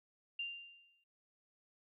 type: tone with exponential decay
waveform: sine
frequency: 2787 Hz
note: F7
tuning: 4 cents flat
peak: -36 dBFS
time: 0.39-1.04 s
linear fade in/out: 5 ms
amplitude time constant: 140 ms
effects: none